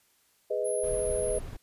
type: chord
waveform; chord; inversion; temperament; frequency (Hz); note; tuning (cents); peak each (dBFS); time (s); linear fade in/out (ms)
sine; G# minor; none; just; 415.3 / 498.4 / 623; G#4 / B4 / D#5; 0 / +16 / +2; -32 / -31 / -31; 0.5-1.39; 10
type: tone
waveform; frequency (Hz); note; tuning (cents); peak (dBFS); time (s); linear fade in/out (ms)
sine; 10548; E9; 0; -36; 0.64-1.4; 20
type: noise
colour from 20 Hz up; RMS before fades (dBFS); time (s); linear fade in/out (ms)
brown; -38; 0.83-1.57; 10
effects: white hiss -67 dBFS RMS until 1.62 s + resampled to 32000 Hz